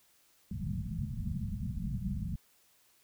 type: low-pass noise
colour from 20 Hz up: white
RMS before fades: -36 dBFS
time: 0.51-2.36 s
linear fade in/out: 2 ms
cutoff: 220 Hz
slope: 96 dB/octave
effects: white hiss -67 dBFS RMS until 3.03 s